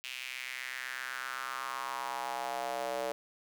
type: tone with high-pass filter sweep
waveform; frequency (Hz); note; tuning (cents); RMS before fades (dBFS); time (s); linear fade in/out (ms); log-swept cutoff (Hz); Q
square; 63.9; C2; -40; -38; 0.04-3.12; 0; 2700 to 540; 3.6
effects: none